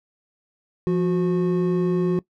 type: tone pair together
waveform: triangle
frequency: 173.1 / 364.4 Hz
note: F3 / F#4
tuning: -15 / -26 cents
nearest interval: octave + minor second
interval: 1289 cents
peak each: -19 dBFS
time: 0.87-2.19 s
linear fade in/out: 0 ms
effects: noise-tail reverb RT60 0.1 s tail -20 dB re dry